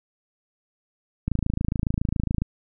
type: click train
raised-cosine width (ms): 5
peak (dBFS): -11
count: 32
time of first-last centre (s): 1.28-2.42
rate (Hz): 27.2
effects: none